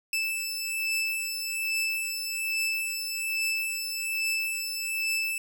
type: beating tone pair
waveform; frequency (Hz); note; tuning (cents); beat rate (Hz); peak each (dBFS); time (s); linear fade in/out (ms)
sawtooth; 2634 / 2635.2; E7 / E7; -2 / -1; 1.2; -30 / -26; 0.13-5.38; 2
effects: none